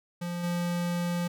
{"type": "tone with level steps", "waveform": "square", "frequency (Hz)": 174.2, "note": "F3", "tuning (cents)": -4, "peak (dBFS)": [-32, -28], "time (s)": [0.21, 1.28], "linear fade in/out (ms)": 10, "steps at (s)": 0.43, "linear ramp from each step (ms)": 10, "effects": []}